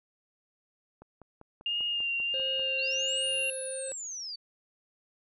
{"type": "click train", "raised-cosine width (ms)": 1, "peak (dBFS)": -35, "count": 9, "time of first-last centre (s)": [1.02, 2.595], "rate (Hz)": 5.08}
{"type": "tone with vibrato", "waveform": "sine", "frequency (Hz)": 2810, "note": "F7", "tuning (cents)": 10, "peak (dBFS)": -28, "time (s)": [1.66, 3.5], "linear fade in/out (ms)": 2, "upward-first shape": "sine", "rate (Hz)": 1.5, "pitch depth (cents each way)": 29}
{"type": "harmonic tone", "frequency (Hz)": 530, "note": "C5", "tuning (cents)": 22, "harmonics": [1, 3, 5, 7, 8], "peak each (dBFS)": [-36, -51, -51, -53, -54], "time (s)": [2.34, 3.92], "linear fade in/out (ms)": 0}
{"type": "linear two-way sweep", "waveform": "sine", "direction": "up then down", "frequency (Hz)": [3951, 11190, 4477], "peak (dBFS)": -36, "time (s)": [2.78, 4.36], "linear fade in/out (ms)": 10, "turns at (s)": 3.47}
{"effects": []}